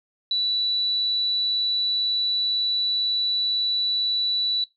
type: tone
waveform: sine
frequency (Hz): 3951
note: B7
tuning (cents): 0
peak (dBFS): -20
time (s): 0.31-4.64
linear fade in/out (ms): 2
effects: noise-tail reverb RT60 0.2 s tail -19 dB re dry